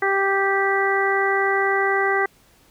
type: harmonic tone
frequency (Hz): 392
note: G4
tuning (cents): 0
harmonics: 1 / 2 / 3 / 4 / 5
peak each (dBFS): -22 / -24 / -26 / -25 / -23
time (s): 0.02-2.26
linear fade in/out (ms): 5
effects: pink hiss -56 dBFS RMS until 2.7 s